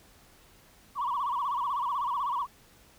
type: tone with vibrato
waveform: sine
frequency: 1046.5 Hz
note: C6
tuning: in tune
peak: -26 dBFS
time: 0.95-2.47 s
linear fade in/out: 50 ms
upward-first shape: sine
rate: 16 Hz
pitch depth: 180 cents each way
effects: tanh soft clip ceiling -24 dBFS + pink hiss -58 dBFS RMS until 2.98 s